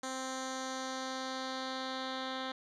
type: tone with low-pass filter sweep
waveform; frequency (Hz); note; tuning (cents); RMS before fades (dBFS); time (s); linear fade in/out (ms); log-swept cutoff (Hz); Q
10% pulse; 261.6; C4; 0; -39; 0.03-2.52; 5; 7300 to 3500; 2.4
effects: none